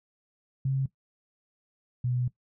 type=tone pair in turn; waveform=sine; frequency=134.4 / 124.07 Hz; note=C3 / B2; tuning=+47 / +8 cents; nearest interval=minor second; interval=139 cents; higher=first; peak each=-24 / -25 dBFS; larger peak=first; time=0.65-0.86 / 2.04-2.28 s; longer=second; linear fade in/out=5 ms; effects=noise-tail reverb RT60 0.1 s tail -17 dB re dry